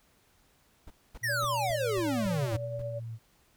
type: noise bursts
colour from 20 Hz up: brown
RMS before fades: -43 dBFS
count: 8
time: 0.87-2.822 s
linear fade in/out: 5 ms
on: 34 ms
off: 240 ms
type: tone with vibrato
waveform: sine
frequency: 116.3 Hz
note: A#2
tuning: 4 cents flat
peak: -36 dBFS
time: 1.21-3.19 s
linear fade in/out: 50 ms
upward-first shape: sine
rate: 0.84 Hz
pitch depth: 73 cents each way
type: exponential sweep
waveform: square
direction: down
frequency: 1959 to 100 Hz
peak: -29 dBFS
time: 1.23-2.57 s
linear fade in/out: 10 ms
type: tone with tremolo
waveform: sine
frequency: 575 Hz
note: D5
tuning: 37 cents flat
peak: -33 dBFS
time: 1.28-3 s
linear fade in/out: 20 ms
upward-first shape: triangle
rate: 9 Hz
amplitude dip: 45%
effects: pink hiss -66 dBFS RMS until 3.56 s